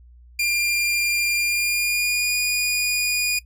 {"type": "tone with pitch glide", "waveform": "sawtooth", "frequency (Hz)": [2396, 2449], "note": ["D7", "D#7"], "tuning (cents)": [34, -28], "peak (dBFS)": -16, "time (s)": [0.39, 3.39], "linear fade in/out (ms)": 5, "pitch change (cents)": 38, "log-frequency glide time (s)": [1.38, 2.38], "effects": ["noise-tail reverb RT60 0.1 s tail -20 dB re dry", "added 60 Hz sine -45 dBFS peak until 3.45 s"]}